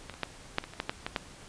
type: clicks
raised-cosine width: 0.3 ms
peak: -23 / -28 / -13 / -10 / -23 / -28 / -14 / -13 / -16 / -12 dBFS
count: 10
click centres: 0.097 / 0.14 / 0.233 / 0.584 / 0.64 / 0.736 / 0.801 / 0.895 / 1.065 / 1.162 s
effects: pink hiss -50 dBFS RMS until 1.48 s + resampled to 22050 Hz